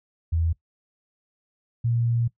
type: tone pair in turn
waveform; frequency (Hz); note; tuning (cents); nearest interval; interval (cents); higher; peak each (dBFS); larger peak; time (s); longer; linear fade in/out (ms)
sine; 82.41 / 117.62; E2 / A#2; 0 / +16; tritone; 616; second; -20; neither; 0.32-0.53 / 1.84-2.28; second; 10
effects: noise-tail reverb RT60 0.1 s tail -19 dB re dry